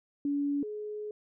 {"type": "tone pair in turn", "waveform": "sine", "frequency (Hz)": [285.4, 421.7], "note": ["D4", "G#4"], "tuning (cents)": [-49, 26], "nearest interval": "perfect fifth", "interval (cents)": 675, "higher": "second", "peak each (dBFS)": [-27, -35], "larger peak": "first", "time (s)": [[0.25, 0.63], [0.63, 1.11]], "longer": "second", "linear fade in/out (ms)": 2, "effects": []}